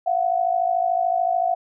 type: tone pair together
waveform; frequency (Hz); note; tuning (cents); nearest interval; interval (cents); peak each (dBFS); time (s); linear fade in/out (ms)
sine; 685 / 738.6; F5 / F#5; -34 / -3; minor second; 131; -21; 0.06-1.55; 10
effects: none